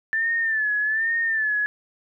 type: tone with vibrato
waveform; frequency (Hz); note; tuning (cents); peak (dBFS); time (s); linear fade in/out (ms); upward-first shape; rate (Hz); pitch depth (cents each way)
sine; 1764; A6; +4; -20; 0.13-1.66; 0; sine; 1.2; 78
effects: none